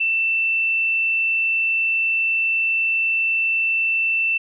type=tone; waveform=sine; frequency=2672 Hz; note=E7; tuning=23 cents sharp; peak=-17 dBFS; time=0-4.38 s; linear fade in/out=10 ms; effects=none